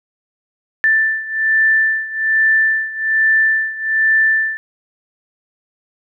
sine beating tone pair, 1768 / 1769.2 Hz, A6 / A6, +8 / +9 cents, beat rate 1.2 Hz, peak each -14 / -17 dBFS, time 0.84-4.57 s, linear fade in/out 0 ms, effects none

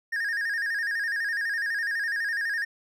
triangle tone with vibrato, 1736 Hz, A6, 24 cents flat, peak -24 dBFS, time 0.12-2.65 s, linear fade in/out 10 ms, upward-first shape square, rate 12 Hz, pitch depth 90 cents each way, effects none

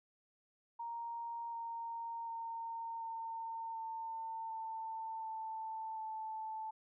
sine tone with pitch steps, 932.3 / 924.3 / 916.3 / 908.4 / 900.5 / 892.8 / 885.1 / 877.4 Hz, A#5 / A#5 / A#5 / A#5 / A5 / A5 / A5 / A5, 0 / -15 / -30 / -45 / +40 / +25 / +10 / -5 cents, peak -40 dBFS, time 0.79-6.71 s, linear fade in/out 10 ms, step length 740 ms, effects none

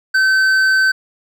triangle tone with hard clipping, 1537 Hz, G6, 35 cents flat, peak -12 dBFS, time 0.14-0.92 s, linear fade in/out 10 ms, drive 10 dB, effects none

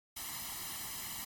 white noise with comb filter, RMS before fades -42 dBFS, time 0.16-1.25 s, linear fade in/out 10 ms, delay 0.99 ms, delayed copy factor +0.7, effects AAC 64 kbps

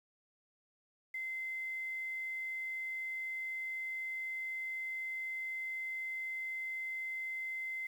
sine tone with quantisation, 2068 Hz, C7, 21 cents flat, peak -37 dBFS, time 1.14-7.87 s, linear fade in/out 5 ms, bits 10, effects none

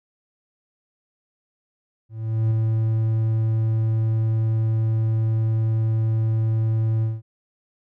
triangle tone with ADSR envelope, 111.2 Hz, A2, 19 cents sharp, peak -14 dBFS, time 2.09-7.22 s, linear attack 420 ms, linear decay 6 ms, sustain -2 dB, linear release 190 ms, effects none

